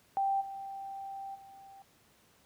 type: tone with level steps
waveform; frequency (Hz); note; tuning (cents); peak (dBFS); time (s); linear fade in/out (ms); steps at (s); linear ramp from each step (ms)
sine; 784; G5; 0; -27 / -39 / -50; 0.17-1.82; 0; 0.4 / 1.34; 20
effects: pink hiss -65 dBFS RMS until 2.45 s + high-pass 80 Hz 12 dB/octave